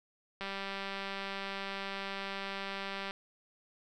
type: click train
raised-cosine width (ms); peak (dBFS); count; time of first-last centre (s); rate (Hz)
0.3; -23; 530; 0.41-3.109; 196
effects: none